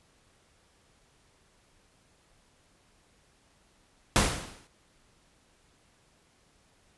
pink noise with exponential decay, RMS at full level -20 dBFS, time 4.16-4.67 s, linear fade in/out 0 ms, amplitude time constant 110 ms, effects pink hiss -65 dBFS RMS until 6.97 s + resampled to 24000 Hz

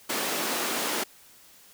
pink high-pass noise, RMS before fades -29 dBFS, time 0.09-1.04 s, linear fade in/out 10 ms, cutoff 250 Hz, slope 24 dB/octave, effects white hiss -54 dBFS RMS until 1.73 s

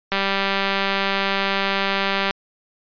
click train, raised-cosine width 0.3 ms, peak -5 dBFS, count 430, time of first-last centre 0.12-2.309 s, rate 196 Hz, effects resampled to 11025 Hz

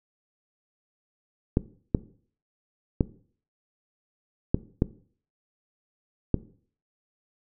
clicks, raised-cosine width 3 ms, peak -7 dBFS, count 6, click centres 1.571 / 1.948 / 3.008 / 4.545 / 4.821 / 6.343 s, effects noise-tail reverb RT60 0.5 s tail -18 dB re dry

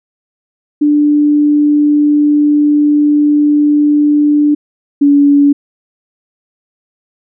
sine tone pair in turn, 295.1 / 285.4 Hz, D4 / D4, +8 / -49 cents, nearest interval minor second, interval 57 cents, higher first, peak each -6 / -4 dBFS, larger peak second, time 0.81-4.55 / 5.01-5.53 s, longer first, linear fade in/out 10 ms, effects none

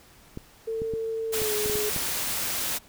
clicks, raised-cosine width 3 ms, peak -21 dBFS, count 8, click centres 0.374 / 0.819 / 0.937 / 1.418 / 1.66 / 1.698 / 1.755 / 1.963 s
sine tone with pitch glide, 448.7 to 421.1 Hz, A4 to G#4, +34 to +24 cents, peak -27 dBFS, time 0.67-1.9 s, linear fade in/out 10 ms, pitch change -110 cents, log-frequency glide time 1.3-1.53 s
white noise, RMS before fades -29 dBFS, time 1.32-2.79 s, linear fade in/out 20 ms
effects pink hiss -54 dBFS RMS until 2.88 s

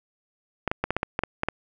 clicks, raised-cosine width 0.5 ms, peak -9 dBFS, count 10, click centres 0.677 / 0.715 / 0.84 / 0.906 / 0.966 / 1.031 / 1.191 / 1.236 / 1.434 / 1.486 s, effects none

